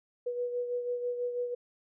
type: beating tone pair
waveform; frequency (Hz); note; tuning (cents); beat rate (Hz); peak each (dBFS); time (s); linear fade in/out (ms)
sine; 487.5 / 493.6; B4 / B4; -23 / -1; 6.1; -31 / -40; 0.26-1.55; 10
effects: none